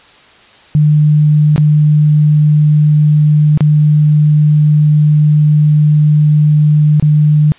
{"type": "tone with dropouts", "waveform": "sine", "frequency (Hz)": 150.6, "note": "D3", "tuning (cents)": 44, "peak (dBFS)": -5, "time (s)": [0.75, 7.52], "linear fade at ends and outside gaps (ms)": 0, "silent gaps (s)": [[1.561, 1.579], [3.575, 3.607], [6.998, 7.025]], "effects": ["white hiss -42 dBFS RMS until 7.58 s", "resampled to 8000 Hz"]}